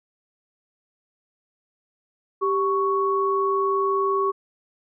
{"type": "tone pair together", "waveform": "sine", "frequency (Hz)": [392, 1111.4], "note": ["G4", "C#6"], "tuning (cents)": [0, 4], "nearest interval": "octave + tritone", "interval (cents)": 1804, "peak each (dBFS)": -22, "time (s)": [2.41, 4.32], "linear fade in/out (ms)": 20, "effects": []}